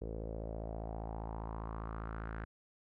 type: tone with low-pass filter sweep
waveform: sawtooth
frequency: 55 Hz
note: A1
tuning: in tune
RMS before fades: -42 dBFS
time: 0.01-2.45 s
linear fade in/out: 10 ms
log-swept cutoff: 460 to 1600 Hz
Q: 3.8
effects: none